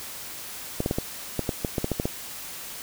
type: clicks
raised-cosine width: 2 ms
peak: -11 dBFS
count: 12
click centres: 0.804 / 0.861 / 0.911 / 0.985 / 1.393 / 1.492 / 1.648 / 1.782 / 1.844 / 1.917 / 1.999 / 2.055 s
effects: white hiss -38 dBFS RMS until 2.82 s